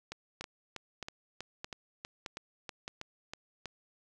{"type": "two click trains", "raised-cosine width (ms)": 0.2, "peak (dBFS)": [-22, -23], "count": [5, 12], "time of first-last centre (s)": [[0.41, 2.879], [0.12, 3.657]], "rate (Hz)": [1.62, 3.11], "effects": []}